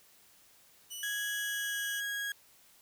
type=tone; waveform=15% pulse; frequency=2960 Hz; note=F#7; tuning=in tune; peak=-33 dBFS; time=0.9-2.01 s; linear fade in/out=20 ms
type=tone with pitch glide; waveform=35% pulse; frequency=1661.2 to 1646.9 Hz; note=G#6 to G#6; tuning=0 to -15 cents; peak=-32 dBFS; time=1.03-2.32 s; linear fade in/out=2 ms; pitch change=-15 cents; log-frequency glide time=1.39-1.87 s
effects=white hiss -62 dBFS RMS until 2.81 s